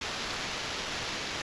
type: noise with sample-and-hold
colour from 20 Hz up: violet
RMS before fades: -35 dBFS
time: 0.01-1.42 s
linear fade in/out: 5 ms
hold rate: 8820 Hz
effects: resampled to 22050 Hz